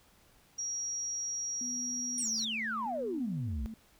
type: tone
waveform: sine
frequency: 5680 Hz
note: F8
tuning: 28 cents sharp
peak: -33 dBFS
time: 0.58-2.45 s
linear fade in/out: 10 ms
type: tone with vibrato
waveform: sine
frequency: 233.1 Hz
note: A#3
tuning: in tune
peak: -40 dBFS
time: 1.61-3.74 s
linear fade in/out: 2 ms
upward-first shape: square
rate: 0.8 Hz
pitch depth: 85 cents each way
type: exponential sweep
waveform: sine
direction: down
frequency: 9380 to 55.3 Hz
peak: -32 dBFS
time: 2.18-3.66 s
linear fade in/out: 0 ms
effects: tanh soft clip ceiling -24 dBFS + pink hiss -64 dBFS RMS until 3.99 s